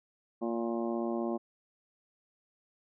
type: harmonic tone with a mistuned harmonic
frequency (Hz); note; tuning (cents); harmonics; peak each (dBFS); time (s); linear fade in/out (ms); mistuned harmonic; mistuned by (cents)
116.2; A#2; -5; 2 / 3 / 4 / 5 / 6 / 7 / 8 / 9; -34 / -34 / -46 / -39 / -42 / -45 / -51 / -46; 0.41-1.38; 20; 9; +30
effects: none